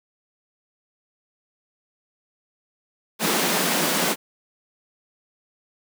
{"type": "high-pass noise", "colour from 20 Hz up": "pink", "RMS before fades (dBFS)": -22, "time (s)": [3.19, 4.16], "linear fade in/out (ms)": 50, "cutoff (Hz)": 160, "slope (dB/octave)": 96, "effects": []}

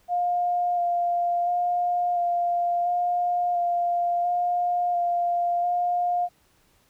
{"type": "tone with vibrato", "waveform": "sine", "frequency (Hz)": 703, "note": "F5", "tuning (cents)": 11, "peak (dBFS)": -21, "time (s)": [0.08, 6.29], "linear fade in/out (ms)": 50, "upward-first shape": "square", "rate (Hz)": 0.72, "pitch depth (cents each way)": 12, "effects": ["pink hiss -63 dBFS RMS until 6.89 s"]}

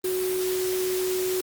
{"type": "tone in noise", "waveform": "sine", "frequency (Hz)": 370, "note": "F#4", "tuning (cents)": 0, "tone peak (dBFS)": -24, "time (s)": [0.04, 1.41], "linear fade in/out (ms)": 5, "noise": "white", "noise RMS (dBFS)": -33, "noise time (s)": [0.04, 1.41], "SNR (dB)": 6, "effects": ["Opus 32 kbps"]}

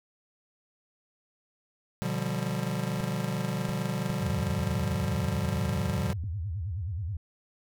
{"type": "chord", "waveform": "square", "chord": "G dominant seventh", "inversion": "first", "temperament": "just", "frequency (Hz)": [122.5, 147, 176.4, 196], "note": ["B2", "D3", "F3", "G3"], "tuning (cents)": [-14, 2, 18, 0], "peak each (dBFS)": -35, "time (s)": [2.02, 6.13], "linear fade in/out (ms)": 0}
{"type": "clicks", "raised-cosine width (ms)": 5, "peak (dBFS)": -28, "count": 4, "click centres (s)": [3.005, 3.692, 4.102, 6.239]}
{"type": "tone with vibrato", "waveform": "sine", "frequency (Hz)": 91.4, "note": "F#2", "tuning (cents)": -21, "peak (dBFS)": -30, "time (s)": [4.21, 7.17], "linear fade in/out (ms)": 5, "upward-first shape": "sine", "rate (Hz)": 9.4, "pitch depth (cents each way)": 290}
{"effects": []}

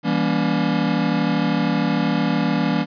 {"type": "chord", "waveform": "square", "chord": "E diminished seventh", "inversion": "none", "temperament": "just", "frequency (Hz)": [164.81, 197.78, 237.3, 284.8], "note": ["E3", "G3", "Bb3", "Db4"], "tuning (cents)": [0, 16, 31, 47], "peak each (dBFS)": -24, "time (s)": [0.03, 2.86], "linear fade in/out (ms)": 50, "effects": ["resampled to 11025 Hz", "9-bit"]}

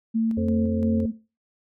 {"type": "tone with tremolo", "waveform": "sine", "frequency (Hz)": 225.2, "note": "A3", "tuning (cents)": 40, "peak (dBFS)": -19, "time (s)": [0.14, 1.12], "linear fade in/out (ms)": 20, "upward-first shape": "square", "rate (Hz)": 2.9, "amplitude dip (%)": 30}
{"type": "harmonic tone", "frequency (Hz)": 88.1, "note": "F2", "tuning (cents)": 16, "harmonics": [1, 3, 5, 6], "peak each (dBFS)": [-28, -34, -32, -32], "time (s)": [0.37, 1.06], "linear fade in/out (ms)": 5}
{"effects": ["noise-tail reverb RT60 0.3 s tail -17 dB re dry"]}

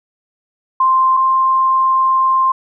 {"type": "tone pair in turn", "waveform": "sine", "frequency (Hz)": [1046.5, 1052], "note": ["C6", "C6"], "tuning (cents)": [0, 9], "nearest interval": "unison", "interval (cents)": 9, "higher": "second", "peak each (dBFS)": [-9, -10], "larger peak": "first", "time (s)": [[0.8, 1.17], [1.17, 2.52]], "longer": "second", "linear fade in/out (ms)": 5, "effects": []}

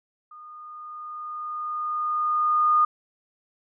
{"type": "tone with level ramp", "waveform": "sine", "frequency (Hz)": 1224, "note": "D#6", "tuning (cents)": -29, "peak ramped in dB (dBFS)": [-42, -15], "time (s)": [0.31, 2.85], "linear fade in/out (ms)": 5, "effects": []}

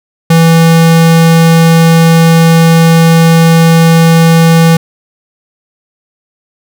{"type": "tone", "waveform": "square", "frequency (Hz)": 164.81, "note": "E3", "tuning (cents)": 0, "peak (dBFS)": -3, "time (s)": [0.3, 4.77], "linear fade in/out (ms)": 5, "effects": []}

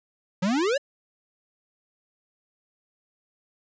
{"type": "exponential sweep", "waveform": "square", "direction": "up", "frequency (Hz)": [174, 594], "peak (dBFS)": -22, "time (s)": [0.42, 0.78], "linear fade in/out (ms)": 10, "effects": ["resampled to 16000 Hz"]}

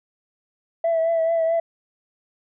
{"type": "tone with vibrato", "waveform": "sine", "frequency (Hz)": 659.3, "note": "E5", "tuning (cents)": 0, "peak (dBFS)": -16, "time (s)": [0.84, 1.6], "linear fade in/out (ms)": 5, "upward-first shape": "triangle", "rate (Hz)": 4.6, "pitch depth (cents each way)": 36, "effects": ["tanh soft clip ceiling -15 dBFS"]}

